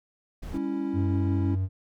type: noise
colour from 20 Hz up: brown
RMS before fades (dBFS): -36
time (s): 0.42-0.58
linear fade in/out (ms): 10
type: chord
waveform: triangle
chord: C# diminished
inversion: second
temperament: equal with one note detuned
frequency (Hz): 199.88 / 277.2 / 329.6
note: G3 / C#4 / E4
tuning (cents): +34 / 0 / 0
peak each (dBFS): -33 / -27 / -30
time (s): 0.53-1.56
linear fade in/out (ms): 20
type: tone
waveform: triangle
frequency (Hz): 94.4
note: F#2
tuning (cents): +35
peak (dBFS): -22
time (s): 0.93-1.69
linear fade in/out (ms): 50
effects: none